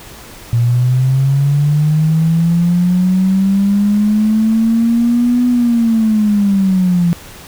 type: linear two-way sweep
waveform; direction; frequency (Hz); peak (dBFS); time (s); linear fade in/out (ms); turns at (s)
triangle; up then down; 116.54 to 247.2 to 169.4; -5; 0.53-7.13; 0; 5.47
effects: tanh soft clip ceiling -7 dBFS + pink hiss -35 dBFS RMS until 7.47 s